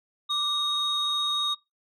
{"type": "tone pair together", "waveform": "sine", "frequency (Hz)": [1174.7, 3749], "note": ["D6", "A#7"], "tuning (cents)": [0, 9], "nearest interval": "octave + minor sixth", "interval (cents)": 2009, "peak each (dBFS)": [-29, -23], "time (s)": [0.29, 1.55], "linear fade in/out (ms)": 20, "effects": ["noise-tail reverb RT60 0.2 s tail -21 dB re dry", "tanh soft clip ceiling -21 dBFS"]}